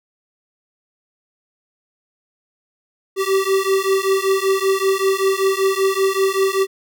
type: beating tone pair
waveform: square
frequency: 384.1 / 389.3 Hz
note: G4 / G4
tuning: -35 / -12 cents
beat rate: 5.2 Hz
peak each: -19 dBFS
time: 3.16-6.67 s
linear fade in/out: 50 ms
effects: none